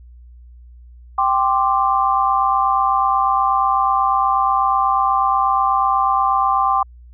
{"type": "chord", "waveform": "sine", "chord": "G suspended fourth", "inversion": "none", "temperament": "equal", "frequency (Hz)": [784, 1046.5, 1174.7], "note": ["G5", "C6", "D6"], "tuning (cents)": [0, 0, 0], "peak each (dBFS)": -18, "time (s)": [1.18, 6.83], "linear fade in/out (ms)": 5, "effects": ["added 60 Hz sine -39 dBFS peak until 7.13 s"]}